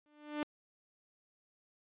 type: tone with exponential growth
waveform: sawtooth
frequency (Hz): 297.8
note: D4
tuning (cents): +24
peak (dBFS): -28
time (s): 0.06-0.43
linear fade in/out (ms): 0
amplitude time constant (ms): 80
effects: resampled to 8000 Hz